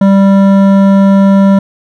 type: tone with hard clipping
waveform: sine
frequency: 196 Hz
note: G3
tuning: in tune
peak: -5 dBFS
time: 0.01-1.59 s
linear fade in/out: 5 ms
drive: 12 dB
effects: none